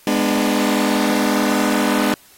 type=chord; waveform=sawtooth; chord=G# diminished; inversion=none; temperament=just; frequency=207.7 / 249.2 / 299 Hz; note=G#3 / B3 / D4; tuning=0 / +16 / +31 cents; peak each=-16 dBFS; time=0.07-2.14 s; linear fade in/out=2 ms; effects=white hiss -49 dBFS RMS until 2.37 s + AAC 48 kbps